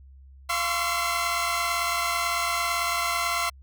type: tone cluster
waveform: sawtooth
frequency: 691 / 1042 / 1121 / 1344 / 2055 Hz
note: F5 / C6 / C#6 / E6 / C7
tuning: -19 / -7 / +19 / +33 / -32 cents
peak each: -28 / -27 / -28 / -26 / -28 dBFS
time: 0.49-3.5 s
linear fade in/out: 10 ms
effects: added 67 Hz sine -46 dBFS peak until 3.62 s